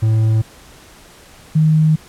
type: tone pair in turn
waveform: triangle / sine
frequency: 110.4 / 156.13 Hz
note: A2 / D#3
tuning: +6 / +6 cents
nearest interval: tritone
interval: 600 cents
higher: second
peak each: -9 dBFS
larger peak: neither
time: 0.02-0.42 / 1.55-1.96 s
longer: second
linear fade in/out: 10 ms
effects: pink hiss -43 dBFS RMS until 2.08 s + low-pass 12000 Hz 12 dB/octave